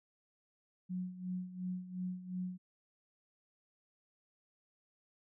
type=tone with tremolo; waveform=sine; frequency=182.5 Hz; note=F#3; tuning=24 cents flat; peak=-35 dBFS; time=0.89-2.58 s; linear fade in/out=20 ms; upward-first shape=sine; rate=2.8 Hz; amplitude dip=75%; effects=none